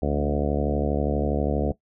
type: harmonic tone with a mistuned harmonic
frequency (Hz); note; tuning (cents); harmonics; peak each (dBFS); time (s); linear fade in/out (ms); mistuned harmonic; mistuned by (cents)
72.4; D2; -24; 1 / 2 / 3 / 4 / 5 / 6 / 7 / 8 / 9 / 10; -27 / -30 / -29 / -29 / -34 / -30 / -31 / -33 / -33 / -36; 0.02-1.72; 5; 2; +25
effects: noise-tail reverb RT60 0.1 s tail -17 dB re dry